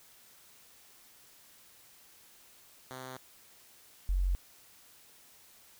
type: tone pair in turn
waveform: 5% pulse / sine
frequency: 129.5 / 45.87 Hz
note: C3 / F#1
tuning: -17 / -14 cents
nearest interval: octave + tritone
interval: 1797 cents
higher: first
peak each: -31 / -26 dBFS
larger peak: second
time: 2.91-3.17 / 4.09-4.35 s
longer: neither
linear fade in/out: 0 ms
effects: white hiss -59 dBFS RMS until 5.79 s